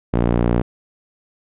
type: tone with band-pass filter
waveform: sawtooth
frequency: 59 Hz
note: A#1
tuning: 22 cents sharp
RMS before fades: -17 dBFS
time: 0.13-0.62 s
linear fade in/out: 10 ms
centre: 300 Hz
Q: 0.57
effects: resampled to 8000 Hz